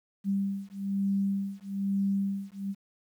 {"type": "beating tone pair", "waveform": "sine", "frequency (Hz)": [196.6, 197.7], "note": ["G3", "G3"], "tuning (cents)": [5, 15], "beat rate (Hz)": 1.1, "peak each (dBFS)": -30, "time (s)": [0.24, 2.75], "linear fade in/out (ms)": 50, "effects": ["10-bit"]}